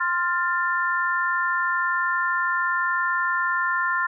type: chord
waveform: sine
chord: F major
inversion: second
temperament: equal with one note detuned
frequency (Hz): 1046.5 / 1396.9 / 1779.4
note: C6 / F6 / A6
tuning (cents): 0 / 0 / +19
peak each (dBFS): -25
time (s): 0-4.07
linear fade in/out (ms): 10
effects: none